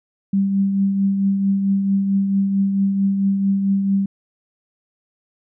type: tone with tremolo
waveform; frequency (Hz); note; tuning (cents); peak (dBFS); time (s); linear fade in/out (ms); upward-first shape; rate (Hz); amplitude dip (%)
sine; 196.3; G3; +3; -13; 0.33-4.06; 5; triangle; 4.5; 45
effects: none